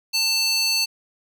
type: tone with high-pass filter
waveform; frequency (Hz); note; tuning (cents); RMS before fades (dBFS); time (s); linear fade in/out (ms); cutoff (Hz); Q
square; 890; A5; +20; -21; 0.13-0.86; 20; 3800; 4.8
effects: none